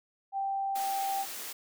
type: tone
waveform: sine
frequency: 784 Hz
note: G5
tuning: in tune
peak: -29 dBFS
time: 0.32-1.26 s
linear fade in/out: 50 ms
type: high-pass noise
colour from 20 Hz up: white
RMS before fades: -40 dBFS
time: 0.75-1.53 s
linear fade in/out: 10 ms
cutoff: 230 Hz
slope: 24 dB/octave
effects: none